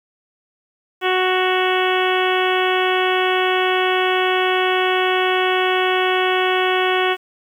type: harmonic tone with a mistuned harmonic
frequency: 370 Hz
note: F#4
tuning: in tune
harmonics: 1 / 2 / 3 / 4 / 5 / 6 / 7 / 8 / 9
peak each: -19 / -22 / -24 / -25 / -26 / -27 / -27 / -28 / -29 dBFS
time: 1.01-7.17 s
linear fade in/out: 50 ms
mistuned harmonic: 7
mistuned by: +29 cents
effects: 8-bit